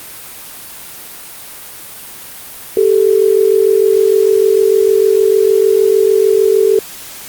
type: tone pair together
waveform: sine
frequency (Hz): 392 / 438.6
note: G4 / A4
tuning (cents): 0 / -6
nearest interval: major second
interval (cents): 194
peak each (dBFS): -10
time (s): 2.77-6.79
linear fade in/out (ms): 2
effects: white hiss -31 dBFS RMS until 7.28 s + Opus 32 kbps